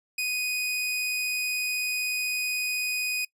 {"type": "tone", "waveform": "sawtooth", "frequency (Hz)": 2489, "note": "D#7", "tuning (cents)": 0, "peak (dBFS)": -23, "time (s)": [0.18, 3.25], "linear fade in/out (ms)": 5, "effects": ["noise-tail reverb RT60 0.1 s tail -24 dB re dry", "resampled to 32000 Hz"]}